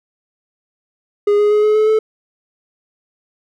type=tone with pitch steps; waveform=triangle; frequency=411.4 / 416.2 / 421 / 425.9 / 430.9 / 435.9 Hz; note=G#4 / G#4 / G#4 / G#4 / A4 / A4; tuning=-16 / +4 / +24 / +44 / -36 / -16 cents; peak=-8 dBFS; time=1.27-1.99 s; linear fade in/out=5 ms; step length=120 ms; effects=none